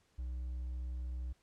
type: tone with hard clipping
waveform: triangle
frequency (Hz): 62.5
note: B1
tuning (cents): +21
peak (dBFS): -38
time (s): 0.18-1.33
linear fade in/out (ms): 10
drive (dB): 5
effects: pink hiss -73 dBFS RMS until 1.42 s + low-pass 9000 Hz 12 dB/octave